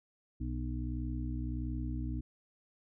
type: harmonic tone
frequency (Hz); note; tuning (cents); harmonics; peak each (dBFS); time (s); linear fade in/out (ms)
61.5; B1; -7; 1 / 2 / 4 / 5; -36 / -40 / -42 / -43; 0.4-2.21; 10
effects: none